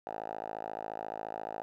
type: tone with band-pass filter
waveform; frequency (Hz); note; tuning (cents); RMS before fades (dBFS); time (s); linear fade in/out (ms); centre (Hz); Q
5% pulse; 54.3; A1; -22; -40; 0.07-1.62; 0; 790; 4.2
effects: none